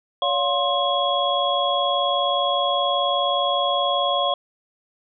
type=tone cluster; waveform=sine; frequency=567 / 706 / 1059 / 3329 Hz; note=C#5 / F5 / C6 / G#7; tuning=+39 / +19 / +21 / +3 cents; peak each=-24 dBFS; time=0.22-4.34 s; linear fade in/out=2 ms; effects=none